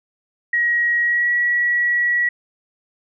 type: tone with pitch glide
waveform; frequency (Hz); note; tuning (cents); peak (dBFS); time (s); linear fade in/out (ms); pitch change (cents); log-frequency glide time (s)
sine; 1900 to 1928.7; A#6 to B6; +33 to -42; -15; 0.53-2.29; 5; +25; 1.03-1.31
effects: none